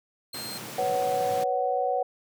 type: tone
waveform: sawtooth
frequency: 4186 Hz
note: C8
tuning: in tune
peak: -33 dBFS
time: 0.33-0.58 s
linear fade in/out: 5 ms
type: high-pass noise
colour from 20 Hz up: pink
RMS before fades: -39 dBFS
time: 0.34-1.44 s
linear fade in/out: 5 ms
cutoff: 100 Hz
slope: 96 dB/octave
type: chord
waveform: sine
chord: B suspended second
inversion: none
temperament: equal with one note detuned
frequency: 493.9 / 554.4 / 746 Hz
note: B4 / C#5 / F#5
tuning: 0 / 0 / +14 cents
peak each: -29 / -29 / -26 dBFS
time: 0.78-2.03 s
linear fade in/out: 5 ms
effects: none